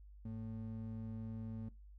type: ring-modulated tone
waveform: triangle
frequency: 165.3 Hz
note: E3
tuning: 5 cents sharp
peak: -37 dBFS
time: 0.25-1.69 s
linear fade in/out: 5 ms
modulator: 59.2 Hz
effects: noise-tail reverb RT60 0.2 s tail -20 dB re dry + added 50 Hz sine -54 dBFS peak until 1.98 s